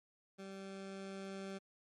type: tone with level ramp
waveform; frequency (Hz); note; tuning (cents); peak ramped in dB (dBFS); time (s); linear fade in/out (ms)
20% pulse; 194.1; G3; -17; -42 to -38; 0.38-1.59; 20
effects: low-pass 8000 Hz 12 dB/octave + MP3 64 kbps